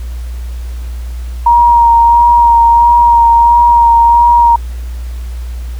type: tone with vibrato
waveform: sine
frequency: 941 Hz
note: A#5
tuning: 16 cents sharp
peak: -3 dBFS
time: 1.46-4.56 s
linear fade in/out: 5 ms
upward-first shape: sine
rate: 1.5 Hz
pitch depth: 17 cents each way
effects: added 60 Hz sine -18 dBFS peak until 5.79 s + pink hiss -39 dBFS RMS until 5.79 s